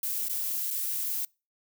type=noise with dropouts; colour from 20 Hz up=violet; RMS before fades=-31 dBFS; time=0.03-1.25 s; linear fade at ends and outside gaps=2 ms; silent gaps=0.285-0.295 / 0.705-0.709 s; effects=noise-tail reverb RT60 0.3 s tail -26 dB re dry